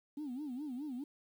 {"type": "tone with vibrato", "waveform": "sine", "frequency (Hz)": 272.5, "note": "C#4", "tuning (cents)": -29, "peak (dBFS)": -37, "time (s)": [0.17, 1.04], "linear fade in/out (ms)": 5, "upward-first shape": "sine", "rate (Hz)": 4.8, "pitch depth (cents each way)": 210, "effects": ["tanh soft clip ceiling -36 dBFS", "11-bit"]}